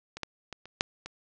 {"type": "clicks", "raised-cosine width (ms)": 0.2, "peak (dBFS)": [-22, -15, -21, -29, -6, -22], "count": 6, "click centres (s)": [0.17, 0.233, 0.527, 0.656, 0.809, 1.06], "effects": ["resampled to 16000 Hz", "8-bit"]}